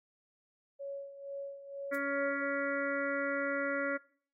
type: tone with tremolo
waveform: sine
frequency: 557 Hz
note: C#5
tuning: 8 cents sharp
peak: -37 dBFS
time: 0.79-2.43 s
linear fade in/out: 20 ms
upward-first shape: sine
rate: 2.1 Hz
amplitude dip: 70%
type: harmonic tone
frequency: 279.9 Hz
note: C#4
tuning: 17 cents sharp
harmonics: 1 / 2 / 4 / 5 / 6 / 7 / 8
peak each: -38 / -35 / -45 / -38 / -43 / -39 / -48 dBFS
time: 1.91-3.98 s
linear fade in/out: 20 ms
type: noise with exponential decay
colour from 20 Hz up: violet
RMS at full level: -42 dBFS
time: 1.94-2.01 s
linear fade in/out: 5 ms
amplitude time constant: 15 ms
effects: noise-tail reverb RT60 0.5 s tail -21 dB re dry + AAC 48 kbps